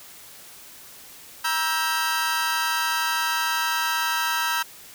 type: chord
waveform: sawtooth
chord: E diminished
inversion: second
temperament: just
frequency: 949.3 / 1318.5 / 1582.2 Hz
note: Bb5 / E6 / G6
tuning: +31 / 0 / +16 cents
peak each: -23 dBFS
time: 1.44-4.63 s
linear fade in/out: 10 ms
effects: white hiss -45 dBFS RMS until 4.94 s